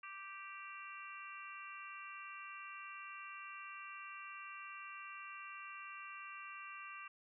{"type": "harmonic tone", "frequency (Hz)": 391.4, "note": "G4", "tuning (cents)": -3, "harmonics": [3, 4, 5, 6, 7], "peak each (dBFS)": [-51, -56, -58, -55, -53], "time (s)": [0.03, 7.08], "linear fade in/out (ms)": 5, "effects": []}